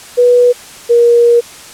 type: tone pair in turn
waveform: sine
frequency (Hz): 489.2 / 473.6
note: B4 / A#4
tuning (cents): -16 / +27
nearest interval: minor second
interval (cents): 57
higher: first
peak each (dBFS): -4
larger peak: neither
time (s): 0.17-0.53 / 0.89-1.41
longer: second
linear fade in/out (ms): 20
effects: white hiss -33 dBFS RMS until 1.73 s + low-pass 10000 Hz 12 dB/octave